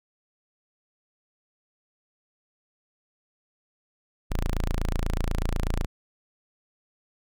sawtooth tone, 28.13 Hz, A0, 39 cents sharp, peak -20 dBFS, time 4.3-5.86 s, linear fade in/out 20 ms, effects none

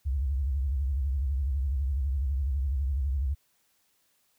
sine tone with vibrato, 68 Hz, C#2, 33 cents flat, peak -25 dBFS, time 0.05-3.35 s, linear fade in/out 20 ms, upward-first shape sine, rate 12 Hz, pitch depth 160 cents each way, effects white hiss -70 dBFS RMS until 4.38 s

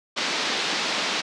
white band-pass noise, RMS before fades -26 dBFS, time 0.16-1.22 s, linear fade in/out 20 ms, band 190 to 4900 Hz, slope 24 dB/octave, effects resampled to 22050 Hz

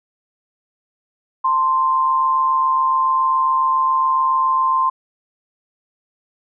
sine tone pair together, 899.3 / 1046.5 Hz, A5 / C6, +38 / 0 cents, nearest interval minor third, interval 262 cents, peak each -24 / -14 dBFS, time 1.44-4.9 s, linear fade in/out 10 ms, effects none

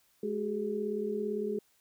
sine tone cluster, 210.8 / 382.5 / 420.2 Hz, G#3 / G4 / G#4, +26 / -42 / +20 cents, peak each -36 / -37 / -33 dBFS, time 0.23-1.59 s, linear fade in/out 5 ms, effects white hiss -69 dBFS RMS until 1.8 s

